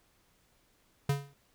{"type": "tone with exponential decay", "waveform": "square", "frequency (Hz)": 140.8, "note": "C#3", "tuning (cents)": 27, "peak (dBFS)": -24, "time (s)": [1.09, 1.34], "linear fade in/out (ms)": 5, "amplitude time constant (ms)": 53, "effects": ["pink hiss -69 dBFS RMS until 1.54 s"]}